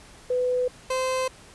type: tone pair in turn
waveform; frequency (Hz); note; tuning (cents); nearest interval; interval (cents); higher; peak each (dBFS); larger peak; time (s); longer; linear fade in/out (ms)
sine / 30% pulse; 499.7 / 517.8; B4 / C5; +20 / -18; minor second; 62; second; -21; neither; 0.3-0.68 / 0.9-1.28; neither; 5
effects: pink hiss -49 dBFS RMS until 1.54 s + resampled to 24000 Hz